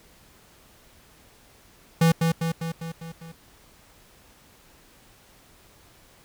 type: tone with echo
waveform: square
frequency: 164.81 Hz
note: E3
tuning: in tune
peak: -16 dBFS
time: 2.01-2.12 s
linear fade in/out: 5 ms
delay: 200 ms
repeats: 6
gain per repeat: -4 dB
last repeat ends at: 3.32 s
effects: pink hiss -55 dBFS RMS until 6.24 s